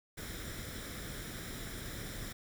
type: noise with comb filter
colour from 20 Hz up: pink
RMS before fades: -43 dBFS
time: 0.17-2.33 s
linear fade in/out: 10 ms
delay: 0.55 ms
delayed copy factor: +0.6
effects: none